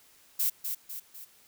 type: noise with echo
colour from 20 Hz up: violet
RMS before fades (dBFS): -27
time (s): 0.39-0.5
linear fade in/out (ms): 10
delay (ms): 250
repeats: 3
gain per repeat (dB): -6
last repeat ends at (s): 1.25
effects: white hiss -60 dBFS RMS until 1.47 s